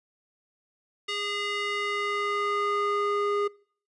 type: tone with band-pass filter sweep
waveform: square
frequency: 409.4 Hz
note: G#4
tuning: 25 cents flat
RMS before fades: -28 dBFS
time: 1.08-3.48 s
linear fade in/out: 10 ms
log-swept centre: 3000 to 830 Hz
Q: 1.6
effects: noise-tail reverb RT60 0.5 s tail -24 dB re dry + resampled to 24000 Hz